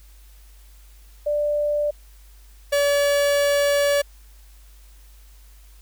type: tone pair in turn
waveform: sine / 45% pulse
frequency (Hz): 590 / 571.6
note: D5 / D5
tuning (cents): +8 / -47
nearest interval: minor second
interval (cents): 55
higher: first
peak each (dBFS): -19 / -17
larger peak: second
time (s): 1.26-1.91 / 2.72-4.02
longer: second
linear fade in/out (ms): 10
effects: added 50 Hz sine -45 dBFS peak until 5.81 s + white hiss -56 dBFS RMS until 5.81 s